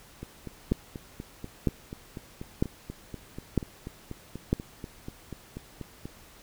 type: two click trains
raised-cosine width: 3 ms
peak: -10 / -24 dBFS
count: 5 / 25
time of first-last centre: 0.72-4.53 / 0.23-6.055 s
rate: 1.05 / 4.12 Hz
effects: pink hiss -53 dBFS RMS until 6.42 s